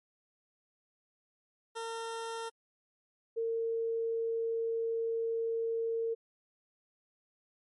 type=tone pair in turn; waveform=20% pulse / sine; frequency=456.3 / 456.3 Hz; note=A#4 / A#4; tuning=-37 / -37 cents; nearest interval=unison; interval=0 cents; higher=neither; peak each=-32 / -30 dBFS; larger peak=second; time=1.75-2.5 / 3.36-6.15 s; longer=second; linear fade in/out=20 ms; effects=MP3 48 kbps